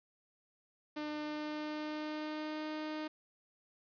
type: tone with pitch glide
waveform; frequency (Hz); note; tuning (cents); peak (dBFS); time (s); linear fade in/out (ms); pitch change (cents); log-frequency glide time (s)
sawtooth; 301 to 307.9; D4 to D#4; +43 to -18; -34; 0.96-3.08; 10; +39; 1.2-2.67
effects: resampled to 11025 Hz + 10-bit